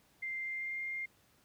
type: tone with pitch glide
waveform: sine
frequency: 2093 to 2114 Hz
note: C7 to C7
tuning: 0 to +17 cents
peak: -36 dBFS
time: 0.22-1.06 s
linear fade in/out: 10 ms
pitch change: +17 cents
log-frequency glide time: 0.42-0.81 s
effects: pink hiss -68 dBFS RMS until 1.44 s + high-pass 60 Hz 12 dB/octave